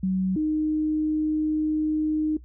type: tone pair in turn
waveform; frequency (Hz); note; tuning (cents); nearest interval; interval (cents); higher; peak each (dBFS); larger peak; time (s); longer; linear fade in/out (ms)
sine; 187.8 / 308.3; F#3 / D#4; +26 / -16; major sixth; 858; second; -21; neither; 0.03-0.36 / 0.36-2.37; second; 5
effects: noise-tail reverb RT60 0.1 s tail -18 dB re dry + added 60 Hz sine -43 dBFS peak until 2.44 s